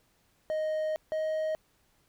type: tone pair in turn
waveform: triangle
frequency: 622.3 / 627 Hz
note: D#5 / D#5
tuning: 0 / +13 cents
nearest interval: unison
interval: 13 cents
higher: second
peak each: -26 dBFS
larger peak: neither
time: 0.5-0.96 / 1.12-1.55 s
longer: first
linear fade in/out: 0 ms
effects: pink hiss -69 dBFS RMS until 2.08 s